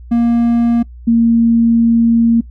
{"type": "tone pair in turn", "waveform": ["triangle", "sine"], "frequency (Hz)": [235, 231.1], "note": ["A#3", "A#3"], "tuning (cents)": [14, -15], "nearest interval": "unison", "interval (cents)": 29, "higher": "first", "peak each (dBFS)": -7, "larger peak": "neither", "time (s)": [[0.11, 0.83], [1.07, 2.41]], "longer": "second", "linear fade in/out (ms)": 10, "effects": ["noise-tail reverb RT60 0.1 s tail -22 dB re dry", "added 60 Hz sine -31 dBFS peak until 2.5 s"]}